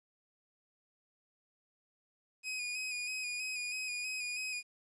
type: tone with vibrato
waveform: sawtooth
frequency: 2489 Hz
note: D#7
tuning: in tune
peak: -33 dBFS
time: 2.43-4.63 s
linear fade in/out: 50 ms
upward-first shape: square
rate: 3.1 Hz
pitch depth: 28 cents each way
effects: resampled to 22050 Hz + 11-bit